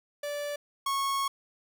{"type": "tone pair in turn", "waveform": "45% pulse", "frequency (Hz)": [582, 1098.7], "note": ["D5", "C#6"], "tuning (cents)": [-16, -16], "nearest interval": "major seventh", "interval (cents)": 1100, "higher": "second", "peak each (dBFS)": [-32, -27], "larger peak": "second", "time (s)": [[0.23, 0.56], [0.86, 1.28]], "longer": "second", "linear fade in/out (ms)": 5, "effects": []}